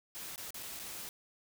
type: noise with dropouts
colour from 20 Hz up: white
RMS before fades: -44 dBFS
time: 0.15-1.09 s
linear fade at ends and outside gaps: 0 ms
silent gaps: 0.359-0.379 / 0.506-0.544 / 0.627-0.631 / 0.792-0.797 s
effects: none